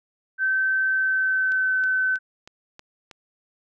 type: tone with pitch glide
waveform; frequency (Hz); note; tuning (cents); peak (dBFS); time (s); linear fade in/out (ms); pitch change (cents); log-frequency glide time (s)
sine; 1543 to 1522.6; G6 to F#6; -28 to +49; -19; 0.38-2.19; 50; -23; 0.91-1.77
type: click train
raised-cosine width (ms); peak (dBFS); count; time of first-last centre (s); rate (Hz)
0.2; -25; 6; 1.52-3.112; 3.14
effects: none